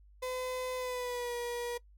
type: tone with pitch glide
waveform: 35% pulse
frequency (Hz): 508 to 479.8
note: B4 to A#4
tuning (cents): +49 to +50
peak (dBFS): -33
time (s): 0.22-1.78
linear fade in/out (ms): 10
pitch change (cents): -99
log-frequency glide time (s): 0.76-1.35
effects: noise-tail reverb RT60 0.1 s tail -21 dB re dry + added 50 Hz sine -56 dBFS peak until 1.97 s